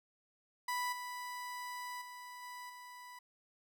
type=tone with level steps; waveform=30% pulse; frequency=987.8 Hz; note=B5; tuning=in tune; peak=-32 / -39 / -45 / -43 / -47 dBFS; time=0.68-3.19 s; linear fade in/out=5 ms; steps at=0.92 / 2.01 / 2.42 / 2.69 s; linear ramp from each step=10 ms; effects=none